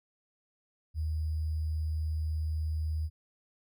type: tone with sample-and-hold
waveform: sine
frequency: 78.2 Hz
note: D#2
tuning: 9 cents sharp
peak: -29 dBFS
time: 0.94-3.1 s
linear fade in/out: 50 ms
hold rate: 4900 Hz
effects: none